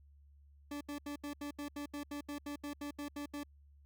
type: tone bursts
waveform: 40% pulse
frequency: 289.5 Hz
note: D4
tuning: 25 cents flat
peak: -39 dBFS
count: 16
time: 0.71-3.434 s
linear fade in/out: 5 ms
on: 99 ms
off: 76 ms
effects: added 71 Hz sine -59 dBFS peak until 3.85 s